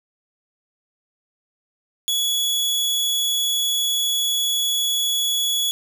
sawtooth tone, 3383 Hz, G#7, 31 cents sharp, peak -16 dBFS, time 2.08-5.71 s, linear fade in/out 0 ms, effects none

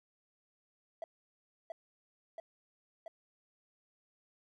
triangle tone with echo, 659.3 Hz, E5, in tune, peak -35 dBFS, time 1.02-1.04 s, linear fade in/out 2 ms, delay 680 ms, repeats 3, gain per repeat -2 dB, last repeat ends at 3.08 s, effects tanh soft clip ceiling -34 dBFS

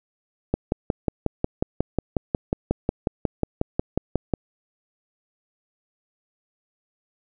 click train, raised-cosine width 2 ms, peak -7 dBFS, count 22, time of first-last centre 0.54-4.337 s, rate 5.53 Hz, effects none

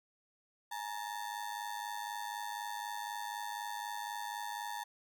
35% pulse ring-modulated tone, 889 Hz, A5, 18 cents sharp, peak -34 dBFS, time 0.71-4.84 s, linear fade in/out 10 ms, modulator 52 Hz, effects none

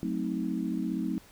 sine chord, F# diminished seventh, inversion none, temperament equal with one note detuned, 185 / 220 / 261.6 / 316.7 Hz, F#3 / A3 / C4 / Eb4, 0 / 0 / 0 / +31 cents, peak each -34 dBFS, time 0.03-1.18 s, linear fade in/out 0 ms, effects pink hiss -56 dBFS RMS until 1.31 s

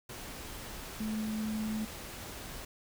sine tone in noise, 216.7 Hz, A3, 26 cents flat, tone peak -32 dBFS, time 1-1.85 s, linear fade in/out 5 ms, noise pink, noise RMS -44 dBFS, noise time 0.09-2.65 s, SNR +9 dB, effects none

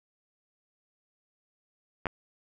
clicks, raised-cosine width 0.5 ms, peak -15 dBFS, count 2, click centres 2.057 / 2.068 s, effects none

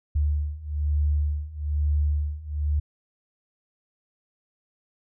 sine beating tone pair, 73.42 / 74.52 Hz, D2 / D2, 0 / +26 cents, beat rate 1.1 Hz, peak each -26 / -24 dBFS, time 0.15-2.8 s, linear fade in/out 10 ms, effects none

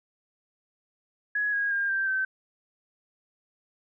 sine tone with pitch steps, 1677 / 1642.5 / 1608.7 / 1575.6 / 1543.2 Hz, G#6 / G#6 / G6 / G6 / G6, +16 / -20 / +44 / +8 / -28 cents, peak -24 dBFS, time 1.35-2.25 s, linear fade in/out 5 ms, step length 180 ms, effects none

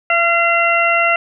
harmonic tone with a mistuned harmonic, 685 Hz, F5, 34 cents flat, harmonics 1 / 2 / 3 / 4, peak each -17 / -17 / -17 / -17 dBFS, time 0.1-1.16 s, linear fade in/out 2 ms, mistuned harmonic 1, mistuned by -19 cents, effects none

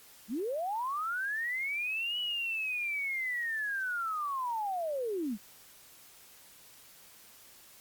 sine linear two-way sweep, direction up then down, 187.5 to 2960 to 187.5 Hz, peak -31 dBFS, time 0.28-5.38 s, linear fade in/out 50 ms, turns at 2.19 s, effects white hiss -56 dBFS RMS until 7.8 s + Opus 48 kbps

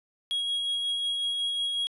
triangle tone with tremolo, 3302 Hz, G#7, 11 cents flat, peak -24 dBFS, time 0.31-1.87 s, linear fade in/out 0 ms, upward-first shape sine, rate 5.5 Hz, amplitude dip 25%, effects resampled to 32000 Hz

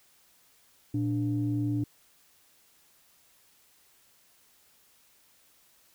sine tone pair together, 116.6 / 293.8 Hz, A#2 / D4, +1 / +1 cents, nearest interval octave + major third, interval 1600 cents, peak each -28 dBFS, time 0.94-1.84 s, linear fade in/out 5 ms, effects tanh soft clip ceiling -19 dBFS + white hiss -63 dBFS RMS until 5.94 s

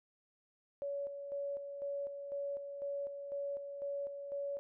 sine tone with tremolo, 564 Hz, C#5, 30 cents sharp, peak -36 dBFS, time 0.82-4.59 s, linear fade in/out 0 ms, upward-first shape square, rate 2 Hz, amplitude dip 50%, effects none

